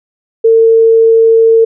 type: tone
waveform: sine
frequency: 452.2 Hz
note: A4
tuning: 47 cents sharp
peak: -3 dBFS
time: 0.44-1.65 s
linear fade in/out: 10 ms
effects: none